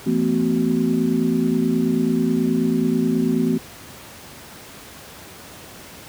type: tone cluster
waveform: sine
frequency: 168.6 / 224.9 / 254.2 / 375 Hz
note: E3 / A3 / C4 / F#4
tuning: +39 / +38 / -50 / +23 cents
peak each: -24 / -21 / -20 / -25 dBFS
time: 0.06-3.58 s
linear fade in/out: 10 ms
effects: pink hiss -40 dBFS RMS until 6.08 s + high-pass 80 Hz 12 dB/octave